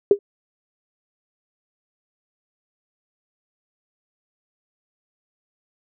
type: tone with exponential decay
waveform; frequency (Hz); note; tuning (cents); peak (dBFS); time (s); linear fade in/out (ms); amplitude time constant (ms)
sine; 404; G#4; -48; -5; 0.11-0.19; 2; 16
effects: none